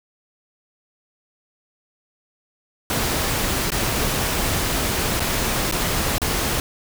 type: noise with dropouts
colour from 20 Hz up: pink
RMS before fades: -22 dBFS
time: 2.9-6.6 s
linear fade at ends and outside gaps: 1 ms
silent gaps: 3.704-3.719 / 5.196-5.203 / 5.713-5.723 / 6.182-6.217 s
effects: none